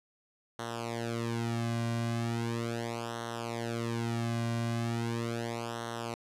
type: tone with flanger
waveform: sawtooth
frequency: 116.54 Hz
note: A#2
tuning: in tune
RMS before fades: -34 dBFS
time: 0.59-6.14 s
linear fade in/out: 0 ms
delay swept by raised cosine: 0.41 to 2.31 ms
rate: 0.38 Hz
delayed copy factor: -0.9
effects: low-pass 10000 Hz 12 dB/octave